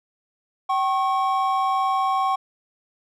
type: tone pair together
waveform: triangle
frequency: 768 / 1090.2 Hz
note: G5 / C#6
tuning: -36 / -29 cents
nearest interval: tritone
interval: 607 cents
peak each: -20 dBFS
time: 0.69-2.36 s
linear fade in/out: 10 ms
effects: none